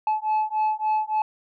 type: beating tone pair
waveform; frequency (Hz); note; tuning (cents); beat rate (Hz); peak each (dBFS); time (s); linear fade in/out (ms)
sine; 860 / 863.5; A5 / A5; -40 / -33; 3.5; -22; 0.07-1.22; 2
effects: tanh soft clip ceiling -18 dBFS